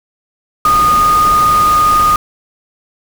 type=tone in noise; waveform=sine; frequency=1229 Hz; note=D#6; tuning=22 cents flat; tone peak=-7 dBFS; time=0.65-2.16 s; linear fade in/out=2 ms; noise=pink; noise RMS=-21 dBFS; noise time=0.65-2.16 s; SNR=+11 dB; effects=none